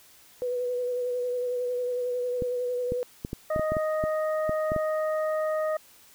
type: tone with vibrato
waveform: sine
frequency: 493.9 Hz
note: B4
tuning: in tune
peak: -26 dBFS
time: 0.42-3.03 s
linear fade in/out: 0 ms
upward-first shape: sine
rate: 11 Hz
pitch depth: 23 cents each way
type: clicks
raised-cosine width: 3 ms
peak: -18 dBFS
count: 12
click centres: 2.422 / 2.921 / 3.249 / 3.331 / 3.562 / 3.595 / 3.72 / 3.768 / 4.039 / 4.494 / 4.719 / 4.763 s
type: harmonic tone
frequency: 622.3 Hz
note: D#5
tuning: in tune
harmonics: 1 / 2 / 3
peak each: -25 / -34 / -40 dBFS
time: 3.5-5.77 s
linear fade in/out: 5 ms
effects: white hiss -55 dBFS RMS until 6.14 s